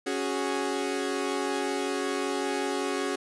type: chord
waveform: sawtooth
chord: C# suspended fourth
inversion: none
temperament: equal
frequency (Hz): 277.2 / 370 / 415.3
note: C#4 / F#4 / G#4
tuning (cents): 0 / 0 / 0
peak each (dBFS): -28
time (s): 0.06-3.16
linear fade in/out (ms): 10
effects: resampled to 24000 Hz + 10-bit